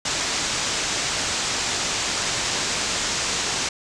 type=low-pass noise; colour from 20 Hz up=white; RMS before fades=-25 dBFS; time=0.05-3.69 s; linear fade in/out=5 ms; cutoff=7700 Hz; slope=48 dB/octave; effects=none